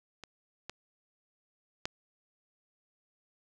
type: clicks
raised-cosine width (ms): 0.2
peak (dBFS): -27 / -22 / -15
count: 3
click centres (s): 0.237 / 0.696 / 1.855
effects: none